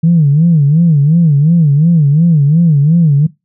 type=tone with vibrato; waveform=sine; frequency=155.56 Hz; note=D#3; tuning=in tune; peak=-4 dBFS; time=0.03-3.27 s; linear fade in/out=10 ms; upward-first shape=sine; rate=2.8 Hz; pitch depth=180 cents each way; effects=noise-tail reverb RT60 0.2 s tail -20 dB re dry + tanh soft clip ceiling 0 dBFS